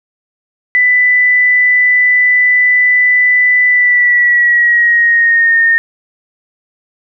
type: tone with pitch glide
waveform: sine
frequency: 1990 to 1835.4 Hz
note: B6 to A#6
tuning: +13 to -27 cents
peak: -6 dBFS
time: 0.75-5.78 s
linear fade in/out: 0 ms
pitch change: -140 cents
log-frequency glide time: 3.67-5.57 s
effects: none